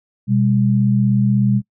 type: tone pair together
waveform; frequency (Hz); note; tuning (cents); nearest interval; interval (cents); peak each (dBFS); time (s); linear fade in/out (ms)
sine; 124.9 / 201.4; B2 / G3; +20 / +47; minor sixth; 827; -15; 0.27-1.62; 50
effects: noise-tail reverb RT60 0.1 s tail -24 dB re dry